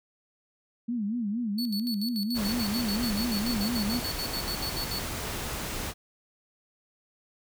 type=tone with vibrato; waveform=sine; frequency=221.6 Hz; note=A3; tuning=13 cents sharp; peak=-27 dBFS; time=0.88-4 s; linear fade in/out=10 ms; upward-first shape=sine; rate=4.3 Hz; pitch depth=180 cents each way
type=tone with tremolo; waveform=45% pulse; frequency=4435 Hz; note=C#8; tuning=in tune; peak=-31 dBFS; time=1.58-5.01 s; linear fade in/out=5 ms; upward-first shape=square; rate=6.9 Hz; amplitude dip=80%
type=noise; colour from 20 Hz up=pink; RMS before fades=-34 dBFS; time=2.34-5.94 s; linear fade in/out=50 ms
effects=none